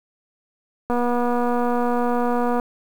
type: click train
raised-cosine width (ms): 1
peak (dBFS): -10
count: 412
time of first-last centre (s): 0.9-2.598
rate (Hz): 242
effects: 7-bit